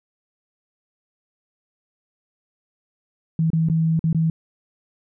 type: tone with dropouts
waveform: sine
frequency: 161.9 Hz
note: E3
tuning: 31 cents flat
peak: -16 dBFS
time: 3.39-4.3 s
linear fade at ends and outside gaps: 2 ms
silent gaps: 3.503-3.532 / 3.687-3.698 / 3.993-4.04 / 4.129-4.147 s
effects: none